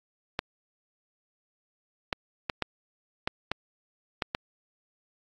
clicks, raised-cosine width 0.3 ms, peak -11 dBFS, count 8, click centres 0.391 / 2.128 / 2.498 / 2.623 / 3.275 / 3.516 / 4.222 / 4.349 s, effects AAC 48 kbps

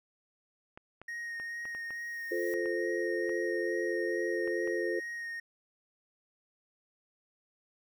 clicks, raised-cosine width 0.5 ms, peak -32 dBFS, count 11, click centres 0.775 / 1.016 / 1.399 / 1.654 / 1.749 / 1.906 / 2.539 / 2.658 / 3.294 / 4.476 / 4.675 s
triangle tone with vibrato, 1864.7 Hz, A#6, in tune, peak -35 dBFS, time 1.08-5.4 s, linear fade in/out 5 ms, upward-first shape sine, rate 2.3 Hz, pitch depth 13 cents each way
violet noise with exponential growth, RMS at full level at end -48 dBFS, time 1.2-2.54 s, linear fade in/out 0 ms, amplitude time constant 290 ms
sine chord, F major, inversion none, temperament equal, 349.2 / 440 / 523.3 Hz, F4 / A4 / C5, 0 / 0 / 0 cents, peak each -33 / -35 / -36 dBFS, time 2.31-5 s, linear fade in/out 10 ms
effects none

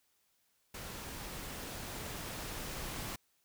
pink noise with level ramp, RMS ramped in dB -45 to -41 dBFS, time 0.74-3.16 s, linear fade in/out 5 ms, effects white hiss -75 dBFS RMS until 3.44 s

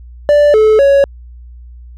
triangle tone with pitch steps, 586 / 433 / 557 Hz, D5 / A4 / C#5, -4 / -28 / +8 cents, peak -3 dBFS, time 0.29-1.04 s, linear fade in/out 0 ms, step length 250 ms, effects added 60 Hz sine -31 dBFS peak until 1.97 s

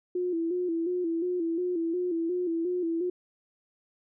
sine tone with vibrato, 345.1 Hz, F4, 21 cents flat, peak -26 dBFS, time 0.15-3.1 s, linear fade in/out 5 ms, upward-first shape square, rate 2.8 Hz, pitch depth 71 cents each way, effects none

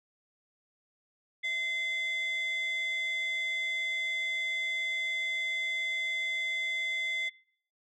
sine tone pair together, 2061 / 3466 Hz, C7 / A7, -27 / -27 cents, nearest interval major sixth, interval 900 cents, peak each -28 / -35 dBFS, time 1.43-7.3 s, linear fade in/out 20 ms, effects noise-tail reverb RT60 0.6 s tail -25 dB re dry + tanh soft clip ceiling -27 dBFS

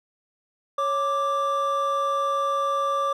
triangle tone pair together, 553.7 / 1174.7 Hz, C#5 / D6, -2 / 0 cents, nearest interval octave + minor second, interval 1302 cents, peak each -25 / -21 dBFS, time 0.78-3.13 s, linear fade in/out 5 ms, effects none

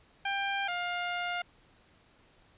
15% pulse tone pair in turn, 793 / 706.5 Hz, G5 / F5, +20 / +20 cents, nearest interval major second, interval 200 cents, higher first, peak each -23 / -25 dBFS, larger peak first, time 0.25-0.68 / 0.68-1.42 s, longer second, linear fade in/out 5 ms, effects pink hiss -63 dBFS RMS until 2.57 s + resampled to 8000 Hz

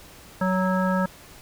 harmonic tone with a mistuned harmonic, 186.4 Hz, F#3, 13 cents sharp, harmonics 1 / 3 / 5 / 7 / 9, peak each -22 / -27 / -29 / -30 / -32 dBFS, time 0.41-1.06 s, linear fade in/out 5 ms, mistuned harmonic 9, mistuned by -39 cents, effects pink hiss -47 dBFS RMS until 1.41 s

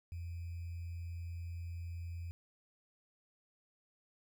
sine tone with sample-and-hold, 85.3 Hz, F2, 40 cents flat, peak -40 dBFS, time 0.12-2.31 s, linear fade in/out 0 ms, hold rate 2450 Hz, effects none

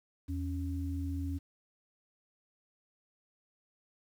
sine tone pair together, 82.41 / 277.2 Hz, E2 / C#4, 0 / 0 cents, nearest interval octave + major sixth, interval 2100 cents, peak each -34 / -38 dBFS, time 0.28-1.39 s, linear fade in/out 20 ms, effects 10-bit

